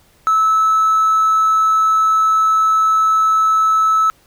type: tone with hard clipping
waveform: triangle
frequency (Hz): 1304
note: E6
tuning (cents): -19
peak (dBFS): -11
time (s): 0.27-4.1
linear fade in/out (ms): 0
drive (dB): 4
effects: pink hiss -53 dBFS RMS until 4.26 s